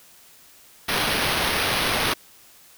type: noise with sample-and-hold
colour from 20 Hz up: white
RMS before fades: -23 dBFS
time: 0.88-2.14 s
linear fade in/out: 10 ms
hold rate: 7350 Hz
effects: white hiss -51 dBFS RMS until 2.77 s